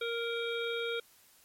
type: harmonic tone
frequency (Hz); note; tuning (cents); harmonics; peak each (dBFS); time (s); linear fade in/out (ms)
466.2; A#4; 0; 1 / 3 / 5 / 7 / 8; -34 / -39 / -41 / -42 / -43; 0.01-1; 5
effects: white hiss -62 dBFS RMS until 1.44 s + MP3 64 kbps